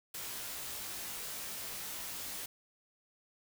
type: noise with comb filter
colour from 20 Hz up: white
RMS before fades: -42 dBFS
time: 0.14-2.46 s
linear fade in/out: 5 ms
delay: 19 ms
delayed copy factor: -0.9
effects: none